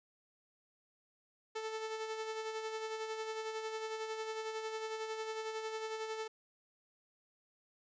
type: tone with tremolo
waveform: sawtooth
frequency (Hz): 440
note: A4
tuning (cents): 0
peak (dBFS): -33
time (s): 1.55-6.28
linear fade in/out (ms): 10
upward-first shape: sine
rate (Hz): 11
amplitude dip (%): 45
effects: resampled to 16000 Hz